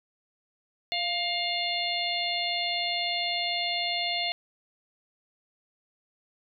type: harmonic tone with a mistuned harmonic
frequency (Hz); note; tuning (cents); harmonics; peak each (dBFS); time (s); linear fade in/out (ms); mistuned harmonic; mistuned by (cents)
707; F5; +21; 1 / 3 / 4 / 5 / 6; -33 / -33 / -33 / -33 / -33; 0.92-4.32; 0; 1; -32
effects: none